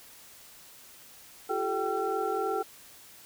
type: tone cluster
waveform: sine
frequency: 344.3 / 389.9 / 432.9 / 774 / 1354 Hz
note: F4 / G4 / A4 / G5 / E6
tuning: -25 / -9 / -28 / -22 / +46 cents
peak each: -37 / -33 / -32 / -32 / -35 dBFS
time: 1.49-2.63 s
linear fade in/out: 10 ms
effects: tanh soft clip ceiling -16 dBFS + white hiss -52 dBFS RMS until 3.25 s